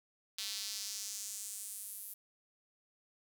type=tone with high-pass filter sweep; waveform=square; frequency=102.6 Hz; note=G#2; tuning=21 cents flat; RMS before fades=-43 dBFS; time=0.38-2.14 s; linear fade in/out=5 ms; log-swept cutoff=3900 to 12000 Hz; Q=2; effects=none